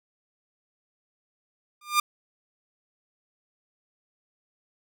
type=tone with exponential growth; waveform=sawtooth; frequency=1200 Hz; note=D6; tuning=37 cents sharp; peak=-12 dBFS; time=1.81-2 s; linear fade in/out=5 ms; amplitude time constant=40 ms; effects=none